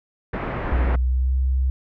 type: low-pass noise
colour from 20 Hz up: pink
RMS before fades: -27 dBFS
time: 0.33-0.96 s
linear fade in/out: 5 ms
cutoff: 2000 Hz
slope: 24 dB/octave
type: tone with pitch glide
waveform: sine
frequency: 61.7 to 65.14 Hz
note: B1 to C2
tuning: -1 to -7 cents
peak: -17 dBFS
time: 0.72-1.7 s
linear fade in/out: 0 ms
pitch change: +94 cents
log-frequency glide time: 0.87-1.34 s
effects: none